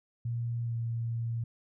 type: tone with pitch glide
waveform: sine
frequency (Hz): 117.9 to 115.94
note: A#2 to A#2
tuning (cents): +20 to -9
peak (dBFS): -30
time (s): 0.25-1.44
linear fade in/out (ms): 5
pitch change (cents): -29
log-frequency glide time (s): 0.63-0.74
effects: none